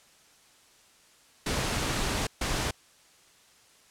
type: noise bursts at uneven times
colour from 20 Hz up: pink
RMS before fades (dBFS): -29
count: 2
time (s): 1.46-2.27 / 2.41-2.71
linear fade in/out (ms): 5
effects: white hiss -59 dBFS RMS until 3.9 s + low-pass 9000 Hz 12 dB/octave